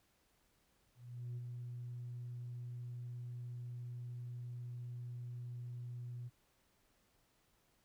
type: tone with ADSR envelope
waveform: sine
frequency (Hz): 121.6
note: B2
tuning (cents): -26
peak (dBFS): -38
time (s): 0.95-6.3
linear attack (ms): 420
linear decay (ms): 28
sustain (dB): -4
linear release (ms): 32
effects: tanh soft clip ceiling -39 dBFS + pink hiss -75 dBFS RMS until 7.84 s